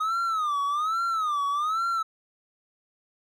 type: tone with vibrato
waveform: triangle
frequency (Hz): 1244.5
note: D#6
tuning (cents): 0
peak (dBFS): -22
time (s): 0-2.03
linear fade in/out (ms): 10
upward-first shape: sine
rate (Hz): 1.2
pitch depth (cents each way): 170
effects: none